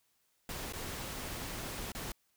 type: noise with dropouts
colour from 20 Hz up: pink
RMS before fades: -41 dBFS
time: 0.49-2.12 s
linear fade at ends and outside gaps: 2 ms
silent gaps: 0.725-0.734 / 1.92-1.949 s
effects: white hiss -75 dBFS RMS until 2.36 s